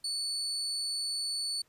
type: tone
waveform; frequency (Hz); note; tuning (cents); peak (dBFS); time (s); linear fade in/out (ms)
35% pulse; 4465; C#8; +12; -30; 0.04-1.62; 5
effects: pink hiss -69 dBFS RMS until 1.68 s + resampled to 32000 Hz